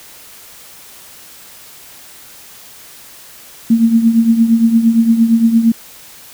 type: tone with tremolo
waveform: sine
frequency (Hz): 228.4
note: A#3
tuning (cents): -35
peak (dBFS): -4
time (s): 3.7-5.72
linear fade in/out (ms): 5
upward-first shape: triangle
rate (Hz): 8.7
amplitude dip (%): 75
effects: white hiss -38 dBFS RMS until 6.33 s